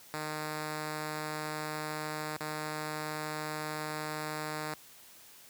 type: tone with dropouts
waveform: 5% pulse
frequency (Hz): 153.4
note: D#3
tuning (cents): -24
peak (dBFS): -24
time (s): 0.14-4.74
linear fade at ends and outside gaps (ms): 0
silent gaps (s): 2.368-2.406
effects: white hiss -55 dBFS RMS until 5.49 s + high-pass 60 Hz 12 dB/octave